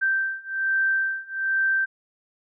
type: beating tone pair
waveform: sine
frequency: 1563 / 1564.2 Hz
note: G6 / G6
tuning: -6 / -4 cents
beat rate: 1.2 Hz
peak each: -25 / -24 dBFS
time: 0.01-1.86 s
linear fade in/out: 20 ms
effects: none